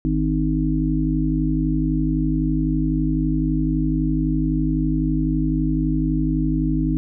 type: harmonic tone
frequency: 51.91 Hz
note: G#1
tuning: in tune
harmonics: 1 / 3 / 5 / 6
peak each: -23 / -23 / -23 / -23 dBFS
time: 0.05-6.97 s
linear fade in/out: 0 ms
effects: none